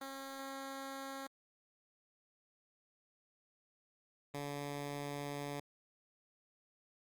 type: tone pair in turn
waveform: 10% pulse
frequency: 271 / 143.56 Hz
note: C#4 / D3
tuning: -39 / -39 cents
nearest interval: major seventh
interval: 1100 cents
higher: first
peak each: -35 / -32 dBFS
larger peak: second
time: 0.01-1.27 / 4.34-5.6 s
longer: neither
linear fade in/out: 5 ms
effects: Opus 32 kbps